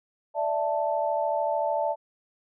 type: chord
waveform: sine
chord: D suspended second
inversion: none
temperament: just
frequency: 587.3 / 660.7 / 881 Hz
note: D5 / E5 / A5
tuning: 0 / +4 / +2 cents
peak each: -28 dBFS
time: 0.34-1.96 s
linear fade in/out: 50 ms
effects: none